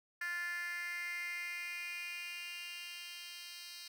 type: tone with high-pass filter sweep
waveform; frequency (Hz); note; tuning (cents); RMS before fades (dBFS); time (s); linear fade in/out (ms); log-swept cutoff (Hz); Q
10% pulse; 349.2; F4; 0; -43; 0.21-3.88; 5; 1700 to 3600; 5.8
effects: none